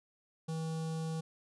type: tone with notch filter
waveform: square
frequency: 160.9 Hz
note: E3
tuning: 42 cents flat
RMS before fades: -37 dBFS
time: 0.48-1.21 s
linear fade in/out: 10 ms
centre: 2000 Hz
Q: 0.88
effects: resampled to 24000 Hz

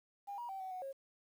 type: tone with pitch steps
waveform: sine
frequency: 805 / 956 / 773 / 755 / 738 / 543 Hz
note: G5 / A#5 / G5 / F#5 / F#5 / C#5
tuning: +46 / +43 / -24 / +35 / -5 / -36 cents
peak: -40 dBFS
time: 0.27-0.93 s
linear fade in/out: 20 ms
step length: 110 ms
effects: tanh soft clip ceiling -37 dBFS + 11-bit

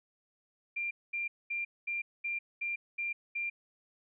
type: tone bursts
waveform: sine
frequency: 2383 Hz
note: D7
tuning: 25 cents sharp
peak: -32 dBFS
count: 8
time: 0.76-3.5 s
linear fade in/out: 10 ms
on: 150 ms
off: 220 ms
effects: none

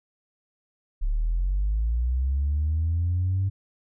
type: linear sweep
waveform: sine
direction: up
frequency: 34 to 98 Hz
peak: -20 dBFS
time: 1.01-3.5 s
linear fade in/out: 20 ms
effects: tanh soft clip ceiling -18 dBFS

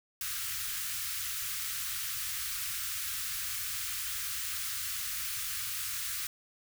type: band-stop noise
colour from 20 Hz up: white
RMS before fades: -36 dBFS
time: 0.21-6.27 s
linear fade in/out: 2 ms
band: 130 to 1200 Hz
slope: 48 dB/octave
effects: none

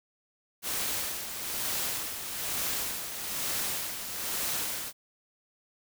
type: noise with tremolo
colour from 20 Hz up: white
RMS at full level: -31 dBFS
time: 0.62-4.93 s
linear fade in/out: 50 ms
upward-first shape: sine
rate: 1.1 Hz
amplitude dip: 55%
effects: none

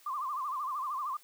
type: tone with vibrato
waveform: sine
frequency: 1114 Hz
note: C#6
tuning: 8 cents sharp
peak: -32 dBFS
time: 0.06-1.17 s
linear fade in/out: 5 ms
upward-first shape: sine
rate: 13 Hz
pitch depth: 150 cents each way
effects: white hiss -60 dBFS RMS until 1.23 s + high-pass 400 Hz 12 dB/octave

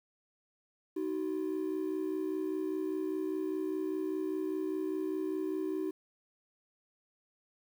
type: ring-modulated tone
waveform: triangle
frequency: 344.7 Hz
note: F4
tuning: 23 cents flat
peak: -26 dBFS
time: 0.96-5.91 s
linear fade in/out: 10 ms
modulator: 32.5 Hz
effects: tanh soft clip ceiling -25 dBFS + 10-bit

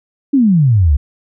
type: exponential sweep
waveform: sine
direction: down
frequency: 292.8 to 65 Hz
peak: -7 dBFS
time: 0.33-0.97 s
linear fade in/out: 10 ms
effects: none

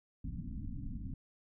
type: low-pass noise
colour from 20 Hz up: pink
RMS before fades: -41 dBFS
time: 0.24-1.14 s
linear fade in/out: 5 ms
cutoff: 280 Hz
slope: 96 dB/octave
effects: none

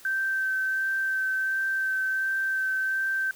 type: tone with vibrato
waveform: sine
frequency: 1552 Hz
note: G6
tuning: 18 cents flat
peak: -24 dBFS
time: 0.05-3.31 s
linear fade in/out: 2 ms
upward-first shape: sine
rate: 1.4 Hz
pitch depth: 13 cents each way
effects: white hiss -51 dBFS RMS until 3.35 s

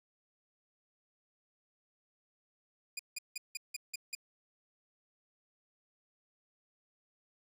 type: tone bursts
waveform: 15% pulse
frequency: 2436 Hz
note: D#7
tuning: 37 cents flat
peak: -30 dBFS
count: 7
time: 2.97-4.151 s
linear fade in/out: 5 ms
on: 23 ms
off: 170 ms
effects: none

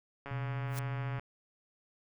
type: click train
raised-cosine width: 0.5 ms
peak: -28 dBFS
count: 132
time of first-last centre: 0.26-1.196 s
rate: 140 Hz
type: tone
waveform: sine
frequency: 125.9 Hz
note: B2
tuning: 34 cents sharp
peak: -34 dBFS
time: 0.31-1.19 s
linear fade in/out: 2 ms
type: noise with exponential growth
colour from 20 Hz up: white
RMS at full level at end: -40 dBFS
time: 0.67-0.79 s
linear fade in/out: 1 ms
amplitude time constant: 25 ms
effects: none

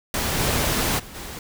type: noise with level steps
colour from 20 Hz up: pink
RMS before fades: -24 / -22 / -41 / -35 dBFS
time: 0.14-1.39 s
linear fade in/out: 2 ms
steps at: 0.38 / 0.98 / 1.14 s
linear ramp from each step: 20 ms
effects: none

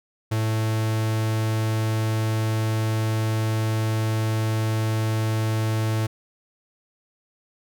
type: tone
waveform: 45% pulse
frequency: 110 Hz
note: A2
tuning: in tune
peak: -21 dBFS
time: 0.31-6.07 s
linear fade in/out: 10 ms
effects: none

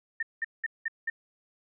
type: tone bursts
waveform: sine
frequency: 1811 Hz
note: A6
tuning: 49 cents sharp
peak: -27 dBFS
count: 5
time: 0.2-1.1 s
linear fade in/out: 5 ms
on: 28 ms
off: 190 ms
effects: none

